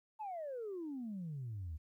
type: exponential sweep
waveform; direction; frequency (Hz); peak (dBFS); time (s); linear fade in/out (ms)
sine; down; 895 to 73.42; -39; 0.19-1.78; 20
effects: tanh soft clip ceiling -37 dBFS + 13-bit